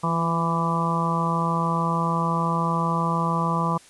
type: harmonic tone with a mistuned harmonic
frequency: 166.6 Hz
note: E3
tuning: 19 cents sharp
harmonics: 1 / 2 / 3 / 4 / 5 / 6 / 7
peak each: -24 / -35 / -33 / -34 / -33 / -26 / -27 dBFS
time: 0.03-3.78 s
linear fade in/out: 10 ms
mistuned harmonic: 2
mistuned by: +36 cents
effects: white hiss -51 dBFS RMS until 3.89 s + resampled to 24000 Hz